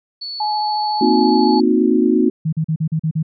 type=tone; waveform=sine; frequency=4435 Hz; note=C#8; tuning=in tune; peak=-25 dBFS; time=0.21-1.61 s; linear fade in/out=10 ms
type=tone with vibrato; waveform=sine; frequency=848 Hz; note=G#5; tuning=36 cents sharp; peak=-17 dBFS; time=0.4-1.6 s; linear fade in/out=5 ms; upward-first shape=triangle; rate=14 Hz; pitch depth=12 cents each way
type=chord; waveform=sine; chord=C half-diminished seventh; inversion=third; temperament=equal with one note detuned; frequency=233.1 / 261.6 / 311.1 / 365.3 Hz; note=Bb3 / C4 / Eb4 / Gb4; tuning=0 / 0 / 0 / -22 cents; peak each=-17 dBFS; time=1.01-2.3 s; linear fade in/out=5 ms
type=tone bursts; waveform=sine; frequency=158.5 Hz; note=D#3; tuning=32 cents sharp; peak=-15 dBFS; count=7; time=2.45-3.229 s; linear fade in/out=10 ms; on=77 ms; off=40 ms
effects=none